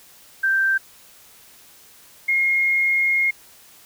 sine tone pair in turn, 1568 / 2145 Hz, G6 / C7, 0 / +42 cents, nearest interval perfect fourth, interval 542 cents, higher second, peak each -16 dBFS, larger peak neither, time 0.43-0.78 / 2.28-3.31 s, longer second, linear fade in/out 10 ms, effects white hiss -49 dBFS RMS until 3.85 s

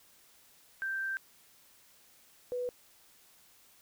sine tone pair in turn, 1568 / 493.9 Hz, G6 / B4, 0 / 0 cents, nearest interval octave + minor sixth, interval 2000 cents, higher first, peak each -32 / -32 dBFS, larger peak neither, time 0.82-1.17 / 2.52-2.69 s, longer first, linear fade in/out 0 ms, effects white hiss -62 dBFS RMS until 3.81 s

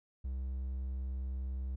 triangle tone, 65.1 Hz, C2, 8 cents flat, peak -33 dBFS, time 0.24-1.76 s, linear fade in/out 10 ms, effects none

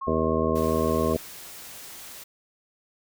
sine tone with vibrato, 1076 Hz, C6, 48 cents sharp, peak -30 dBFS, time 0.01-1.14 s, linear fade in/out 10 ms, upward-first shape triangle, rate 7.3 Hz, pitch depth 13 cents each way
harmonic tone, 79.8 Hz, D#2, 44 cents sharp, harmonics 1 / 2 / 3 / 4 / 5 / 6 / 7 / 8, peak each -31 / -32 / -28 / -32 / -28 / -28 / -33 / -30 dBFS, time 0.07-1.17 s, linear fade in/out 5 ms
white noise, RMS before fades -42 dBFS, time 0.55-2.24 s, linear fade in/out 10 ms
effects none

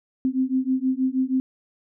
sine beating tone pair, 257.3 / 263.6 Hz, C4 / C4, -29 / +13 cents, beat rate 6.3 Hz, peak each -23 dBFS, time 0.25-1.4 s, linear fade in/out 0 ms, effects none

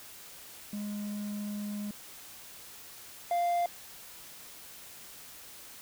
triangle tone pair in turn, 207 / 696.3 Hz, G#3 / F5, -5 / -5 cents, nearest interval octave + major sixth, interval 2100 cents, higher second, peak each -32 / -24 dBFS, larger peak second, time 0.73-1.91 / 3.31-3.66 s, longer first, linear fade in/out 2 ms, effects white hiss -49 dBFS RMS until 5.81 s

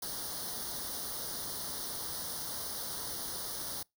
white noise with comb filter, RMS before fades -39 dBFS, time 0.02-3.83 s, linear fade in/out 5 ms, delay 0.2 ms, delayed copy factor +0.9, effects noise-tail reverb RT60 0.2 s tail -26 dB re dry

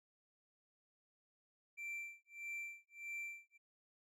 triangle tone with tremolo, 2349 Hz, D7, in tune, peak -40 dBFS, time 1.77-3.58 s, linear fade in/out 20 ms, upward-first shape sine, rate 1.6 Hz, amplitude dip 100%, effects none

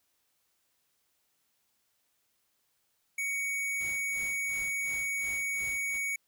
square tone, 2239 Hz, C#7, 17 cents sharp, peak -31 dBFS, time 3.18-6.16 s, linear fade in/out 5 ms
pink noise with tremolo, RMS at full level -50 dBFS, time 3.79-5.99 s, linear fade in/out 20 ms, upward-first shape sine, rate 2.8 Hz, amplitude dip 95%
effects white hiss -75 dBFS RMS until 6.27 s

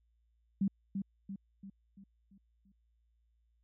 sine tone with echo, 196 Hz, G3, in tune, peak -27 dBFS, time 0.61-0.68 s, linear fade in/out 5 ms, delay 340 ms, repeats 6, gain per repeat -6 dB, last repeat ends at 2.72 s, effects added 57 Hz sine -70 dBFS peak until 3.63 s

